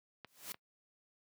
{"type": "clicks", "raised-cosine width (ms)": 0.3, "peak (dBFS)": -32, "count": 2, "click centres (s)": [0.247, 0.544]}
{"type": "noise with exponential growth", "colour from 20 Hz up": "white", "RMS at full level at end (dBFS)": -40, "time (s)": [0.27, 0.52], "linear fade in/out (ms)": 0, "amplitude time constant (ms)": 54}
{"effects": ["noise-tail reverb RT60 0.1 s tail -22 dB re dry", "high-pass 100 Hz 12 dB/octave"]}